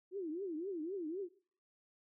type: tone with vibrato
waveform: sine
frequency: 349.2 Hz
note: F4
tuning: in tune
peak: -38 dBFS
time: 0.11-1.29 s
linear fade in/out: 50 ms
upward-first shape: triangle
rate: 3.9 Hz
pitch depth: 290 cents each way
effects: noise-tail reverb RT60 0.5 s tail -21 dB re dry